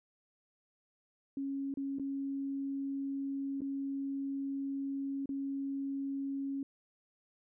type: tone with dropouts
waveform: sine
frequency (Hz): 275.1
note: C#4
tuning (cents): -13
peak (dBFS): -34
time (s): 1.37-6.63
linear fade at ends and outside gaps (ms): 2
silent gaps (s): 1.74-1.772 / 1.986-1.996 / 3.607-3.617 / 5.258-5.291
effects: none